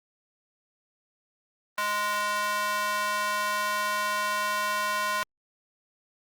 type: tone with high-pass filter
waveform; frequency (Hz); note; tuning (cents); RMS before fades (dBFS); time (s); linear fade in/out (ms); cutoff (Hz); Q
square; 207.7; G#3; 0; -28; 1.78-5.23; 0; 1100; 2.1
effects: Opus 32 kbps